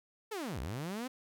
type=linear two-way sweep; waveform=sawtooth; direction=down then up; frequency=457.7 to 55 to 265.4 Hz; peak=-33 dBFS; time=0.31-1.08 s; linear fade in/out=10 ms; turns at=0.6 s; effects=none